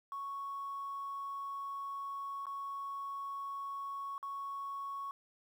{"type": "tone with dropouts", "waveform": "triangle", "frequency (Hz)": 1108.7, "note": "C#6", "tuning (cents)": 0, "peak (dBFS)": -35, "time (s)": [0.12, 5.11], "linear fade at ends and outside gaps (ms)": 1, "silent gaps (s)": [[2.456, 2.467], [4.18, 4.228]], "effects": ["tanh soft clip ceiling -36 dBFS", "11-bit"]}